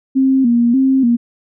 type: tone with vibrato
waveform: sine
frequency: 250.9 Hz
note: B3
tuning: 28 cents sharp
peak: -9 dBFS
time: 0.15-1.17 s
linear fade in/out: 20 ms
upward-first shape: square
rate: 1.7 Hz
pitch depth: 100 cents each way
effects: none